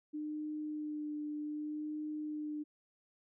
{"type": "tone with vibrato", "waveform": "sine", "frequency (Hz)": 301.4, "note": "D4", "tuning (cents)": 45, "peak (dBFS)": -37, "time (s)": [0.13, 2.64], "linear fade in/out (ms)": 20, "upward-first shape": "sine", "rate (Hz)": 0.65, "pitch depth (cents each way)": 16, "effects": []}